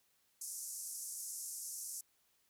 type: band-pass noise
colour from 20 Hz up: white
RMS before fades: -45 dBFS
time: 0.41-2.01 s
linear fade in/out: 5 ms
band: 5600 to 12000 Hz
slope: 48 dB/octave
effects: white hiss -75 dBFS RMS until 2.49 s